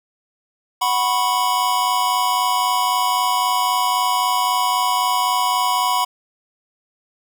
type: chord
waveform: square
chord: F# suspended fourth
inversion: none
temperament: equal with one note detuned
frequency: 740 / 987.8 / 1091.6 Hz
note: F#5 / B5 / C#6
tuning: 0 / 0 / -27 cents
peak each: -24 / -19 / -24 dBFS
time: 0.81-6.05 s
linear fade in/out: 10 ms
effects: none